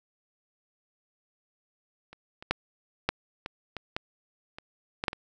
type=clicks; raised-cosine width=0.3 ms; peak=-30 / -27 / -8 / -8 / -19 / -20 / -14 / -25 / -14 / -8 / -22 dBFS; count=11; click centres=2.13 / 2.425 / 2.51 / 3.09 / 3.461 / 3.767 / 3.965 / 4.585 / 5.039 / 5.082 / 5.131 s; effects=none